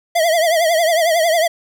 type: tone with vibrato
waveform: square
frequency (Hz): 659.3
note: E5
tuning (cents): 0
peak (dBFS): -13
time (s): 0.15-1.48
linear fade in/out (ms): 10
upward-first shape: triangle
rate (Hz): 11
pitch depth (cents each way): 120
effects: none